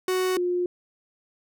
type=tone pair in turn; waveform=45% pulse / sine; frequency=370.5 / 356.1 Hz; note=F#4 / F4; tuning=+2 / +34 cents; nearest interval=minor second; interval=68 cents; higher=first; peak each=-22 dBFS; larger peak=neither; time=0.08-0.37 / 0.37-0.66 s; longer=neither; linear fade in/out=2 ms; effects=none